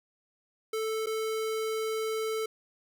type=tone with dropouts; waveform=square; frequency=440 Hz; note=A4; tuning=in tune; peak=-30 dBFS; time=0.73-2.46 s; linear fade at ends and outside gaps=5 ms; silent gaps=1.061-1.068 s; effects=none